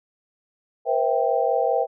sine chord, C dominant seventh, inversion third, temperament equal with one note detuned, 478.4 / 523.3 / 659.3 / 784 Hz, Bb4 / C5 / E5 / G5, +45 / 0 / 0 / 0 cents, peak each -24 dBFS, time 0.85-1.87 s, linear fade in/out 50 ms, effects none

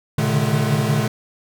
square tone cluster, 115.3 / 134.9 / 145.9 / 151.2 / 213.8 Hz, A#2 / C#3 / D3 / D#3 / A3, -19 / -47 / -11 / -49 / -49 cents, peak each -24 dBFS, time 0.18-1.08 s, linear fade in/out 5 ms, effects none

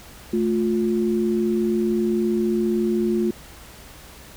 sine tone pair together, 219.2 / 353.4 Hz, A3 / F4, -6 / +21 cents, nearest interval minor sixth, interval 827 cents, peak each -21 dBFS, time 0.33-3.31 s, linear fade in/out 5 ms, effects added 60 Hz sine -48 dBFS peak until 4.36 s + pink hiss -44 dBFS RMS until 4.36 s

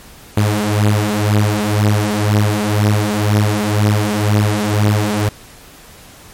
sawtooth beating tone pair, 103.83 / 105.83 Hz, G#2 / G#2, 0 / +33 cents, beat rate 2 Hz, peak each -11 dBFS, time 0.37-5.29 s, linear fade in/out 5 ms, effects pink hiss -40 dBFS RMS until 6.33 s + MP3 64 kbps

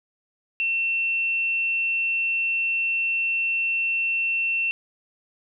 sine tone, 2700 Hz, E7, 41 cents sharp, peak -21 dBFS, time 0.6-4.71 s, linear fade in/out 0 ms, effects none

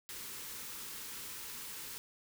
white band-stop noise, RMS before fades -45 dBFS, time 0.09-1.98 s, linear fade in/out 0 ms, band 550 to 830 Hz, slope 96 dB/octave, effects none

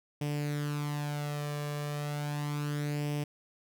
sawtooth tone with flanger, 146.83 Hz, D3, in tune, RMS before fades -34 dBFS, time 0.21-3.24 s, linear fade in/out 5 ms, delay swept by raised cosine 0.36 to 1.76 ms, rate 0.34 Hz, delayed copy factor +0.6, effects none

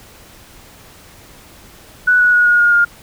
sine tone with pitch steps, 1480 / 1466.4 / 1452.9 / 1439.5 / 1426.3 / 1413.2 Hz, F#6 / F#6 / F#6 / F#6 / F6 / F6, 0 / -16 / -32 / -48 / +36 / +20 cents, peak -8 dBFS, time 2.07-2.85 s, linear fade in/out 10 ms, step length 130 ms, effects pink hiss -42 dBFS RMS until 3.02 s

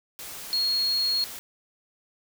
sine tone in noise, 4300 Hz, C8, 47 cents sharp, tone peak -22 dBFS, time 0.53-1.24 s, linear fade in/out 0 ms, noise white, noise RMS -39 dBFS, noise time 0.19-1.39 s, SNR +14 dB, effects none

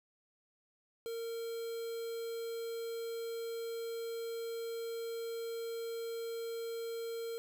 triangle tone with quantisation, 460 Hz, A#4, 23 cents flat, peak -36 dBFS, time 1.06-7.38 s, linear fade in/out 0 ms, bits 8, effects none

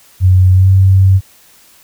sine tone with pitch glide, 92.5 to 95.49 Hz, F#2 to G2, 0 to -45 cents, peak -4 dBFS, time 0.2-1.21 s, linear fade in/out 50 ms, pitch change +55 cents, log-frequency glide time 0.52-0.69 s, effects white hiss -45 dBFS RMS until 1.83 s

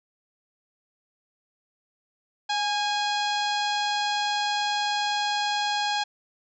harmonic tone with a mistuned harmonic, 830.6 Hz, G#5, in tune, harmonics 1 / 2 / 3 / 4 / 5 / 6 / 7 / 8 / 9, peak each -26 / -32 / -36 / -32 / -33 / -37 / -45 / -45 / -47 dBFS, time 2.49-6.04 s, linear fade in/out 10 ms, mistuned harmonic 2, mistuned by -33 cents, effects none

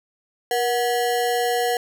square ring-modulated tone, 606 Hz, D#5, 46 cents flat, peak -17 dBFS, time 0.51-1.77 s, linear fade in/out 2 ms, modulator 129 Hz, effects none

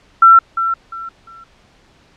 sine tone with echo, 1348 Hz, E6, 38 cents sharp, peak -3 dBFS, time 0.22-0.39 s, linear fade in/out 5 ms, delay 350 ms, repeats 3, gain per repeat -11 dB, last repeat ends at 1.44 s, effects pink hiss -51 dBFS RMS until 2.16 s + low-pass 5000 Hz 12 dB/octave

